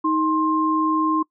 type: tone pair together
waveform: sine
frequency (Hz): 314.2 / 1057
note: D#4 / C6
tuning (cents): +17 / +17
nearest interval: octave + major sixth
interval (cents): 2100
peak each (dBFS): -20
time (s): 0.04-1.23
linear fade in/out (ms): 10
effects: noise-tail reverb RT60 0.1 s tail -23 dB re dry